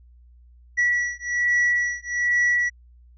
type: beating tone pair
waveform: triangle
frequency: 1941 / 1942.2 Hz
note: B6 / B6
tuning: -31 / -29 cents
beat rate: 1.2 Hz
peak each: -21 / -21 dBFS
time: 0.77-2.7 s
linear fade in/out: 20 ms
effects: added 60 Hz sine -48 dBFS peak until 3.17 s + resampled to 16000 Hz